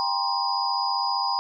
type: tone cluster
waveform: sine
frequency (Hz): 795 / 949 / 1044 / 4938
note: G5 / A#5 / C6 / D#8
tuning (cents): +24 / +31 / -4 / -14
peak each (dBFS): -28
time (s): 0-1.39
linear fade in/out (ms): 0
effects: none